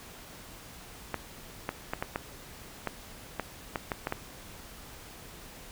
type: clicks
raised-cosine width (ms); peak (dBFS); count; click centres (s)
0.5; -15; 11; 1.143 / 1.691 / 1.935 / 2.025 / 2.159 / 2.873 / 3.397 / 3.758 / 3.918 / 4.071 / 4.124
effects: pink hiss -48 dBFS RMS until 5.71 s